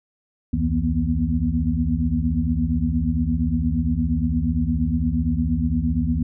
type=tone cluster; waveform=sine; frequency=67.4 / 83 / 161.9 / 237.3 / 245.9 Hz; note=C#2 / E2 / E3 / A#3 / B3; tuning=-48 / +12 / -31 / +31 / -7 cents; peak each=-25 dBFS; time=0.53-6.23 s; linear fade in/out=5 ms; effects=none